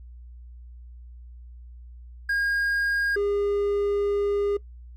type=tone pair in turn; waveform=triangle; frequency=1625 / 406.2 Hz; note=G#6 / G#4; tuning=-38 / -38 cents; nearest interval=2 octaves; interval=2400 cents; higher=first; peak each=-20 / -20 dBFS; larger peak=neither; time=2.29-3.16 / 3.16-4.57 s; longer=second; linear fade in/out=5 ms; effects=noise-tail reverb RT60 0.1 s tail -19 dB re dry + added 60 Hz sine -41 dBFS peak until 4.96 s